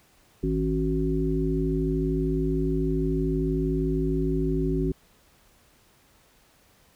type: harmonic tone with a mistuned harmonic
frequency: 53.1 Hz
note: G#1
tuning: 39 cents sharp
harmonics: 1 / 3 / 5 / 7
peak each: -28 / -28 / -28 / -28 dBFS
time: 0.43-4.92 s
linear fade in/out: 5 ms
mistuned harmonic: 5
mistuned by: +44 cents
effects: pink hiss -60 dBFS RMS until 6.95 s